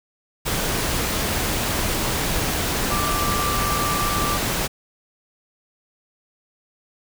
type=tone in noise; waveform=sine; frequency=1174.7 Hz; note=D6; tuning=in tune; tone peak=-24 dBFS; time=2.9-4.38 s; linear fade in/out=20 ms; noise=pink; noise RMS=-23 dBFS; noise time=0.45-4.68 s; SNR=-4 dB; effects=none